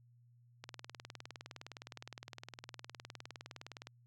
click train, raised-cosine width 0.2 ms, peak -29 dBFS, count 64, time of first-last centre 0.64-3.871 s, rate 19.5 Hz, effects added 120 Hz sine -63 dBFS peak until 4.06 s

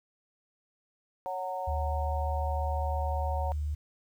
sine chord, F# major, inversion second, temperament equal with one note detuned, 554.4 / 740 / 920 Hz, C#5 / F#5 / A#5, 0 / 0 / -23 cents, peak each -37 / -35 / -37 dBFS, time 1.26-3.52 s, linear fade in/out 0 ms
sine tone, 74.5 Hz, D2, 25 cents sharp, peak -29 dBFS, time 1.67-3.75 s, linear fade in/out 10 ms
effects 10-bit

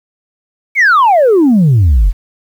sine exponential sweep, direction down, 2300 to 38.89 Hz, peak -3 dBFS, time 0.75-2.13 s, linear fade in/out 50 ms, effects tanh soft clip ceiling -3 dBFS + 7-bit

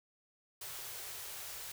white band-stop noise, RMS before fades -45 dBFS, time 0.61-1.72 s, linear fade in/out 5 ms, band 160 to 340 Hz, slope 96 dB/octave, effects none

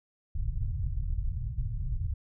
pink low-pass noise, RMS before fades -31 dBFS, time 0.35-2.14 s, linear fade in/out 5 ms, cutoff 130 Hz, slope 48 dB/octave, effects none

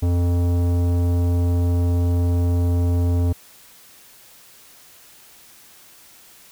sine tone with tanh clipping, 87.31 Hz, F2, in tune, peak -18 dBFS, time 0.02-3.33 s, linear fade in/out 10 ms, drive 15 dB, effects white hiss -48 dBFS RMS until 6.51 s

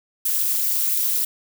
violet noise with amplitude modulation, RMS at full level -17 dBFS, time 0.25-1.25 s, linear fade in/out 5 ms, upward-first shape sine, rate 224 Hz, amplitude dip 100%, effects none

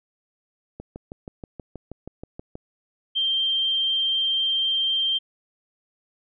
click train, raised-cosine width 2 ms, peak -22 dBFS, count 12, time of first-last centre 0.8-2.554 s, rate 6.27 Hz
sine tone, 3158 Hz, G7, 12 cents sharp, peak -20 dBFS, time 3.15-5.19 s, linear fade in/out 20 ms
effects none

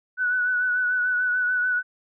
sine tone with vibrato, 1484 Hz, F#6, 5 cents sharp, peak -20 dBFS, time 0.17-1.83 s, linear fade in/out 50 ms, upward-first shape triangle, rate 6.8 Hz, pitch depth 37 cents each way, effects none

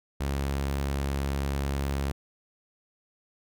sawtooth tone, 69.3 Hz, C#2, in tune, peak -23 dBFS, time 0.2-2.12 s, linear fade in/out 10 ms, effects none

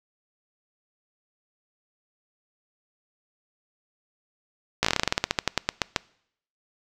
slowing click train, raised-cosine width 0.2 ms, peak -3 dBFS, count 20, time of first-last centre 4.83-5.962 s, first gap 16 ms, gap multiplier 1.13, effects noise-tail reverb RT60 0.7 s tail -24 dB re dry

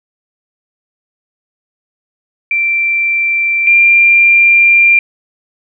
sine tone pair in turn, 2351 / 2382 Hz, D7 / D7, +1 / +24 cents, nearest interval unison, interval 23 cents, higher second, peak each -10 / -4 dBFS, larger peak second, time 2.51-3.67 / 3.67-4.99 s, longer second, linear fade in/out 2 ms, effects none

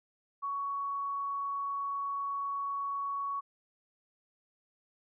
sine tone, 1118 Hz, C#6, 14 cents sharp, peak -32 dBFS, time 0.42-3.41 s, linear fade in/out 20 ms, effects none

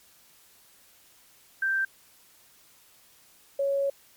sine tone pair in turn, 1568 / 555.3 Hz, G6 / C#5, 0 / +3 cents, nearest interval octave + tritone, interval 1797 cents, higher first, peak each -23 dBFS, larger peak neither, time 1.62-1.85 / 3.59-3.9 s, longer second, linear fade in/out 5 ms, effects white hiss -58 dBFS RMS until 4.16 s + MP3 96 kbps

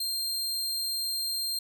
sawtooth tone, 4186 Hz, C8, in tune, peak -26 dBFS, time 0-1.59 s, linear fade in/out 5 ms, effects none

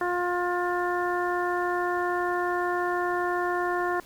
harmonic tone, 354.6 Hz, F4, 26 cents sharp, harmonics 1 / 2 / 3 / 4 / 5, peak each -28 / -30 / -31 / -34 / -34 dBFS, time 0.01-4 s, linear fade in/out 2 ms, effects pink hiss -52 dBFS RMS until 4.05 s

